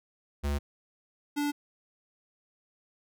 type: tone pair in turn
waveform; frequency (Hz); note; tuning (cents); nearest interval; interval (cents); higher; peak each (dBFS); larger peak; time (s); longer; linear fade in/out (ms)
square; 71.7 / 290.9; D2 / D4; -41 / -16; 2 octaves; 2425; second; -28; neither; 0.43-0.59 / 1.36-1.52; neither; 20
effects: none